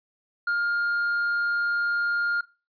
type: tone with tanh clipping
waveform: sine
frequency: 1410 Hz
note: F6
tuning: 16 cents sharp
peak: -23 dBFS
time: 0.47-2.41 s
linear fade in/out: 5 ms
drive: 3 dB
effects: noise-tail reverb RT60 0.3 s tail -19 dB re dry + resampled to 11025 Hz